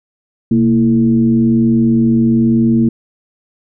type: tone with frequency modulation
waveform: sine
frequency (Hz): 229.5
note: A#3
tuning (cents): -27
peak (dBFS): -8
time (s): 0.51-2.89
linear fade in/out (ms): 5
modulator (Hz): 101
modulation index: 0.74
effects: none